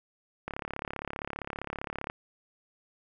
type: click train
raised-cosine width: 0.5 ms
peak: -19 dBFS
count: 58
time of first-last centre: 0.48-2.099 s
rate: 35.2 Hz
effects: none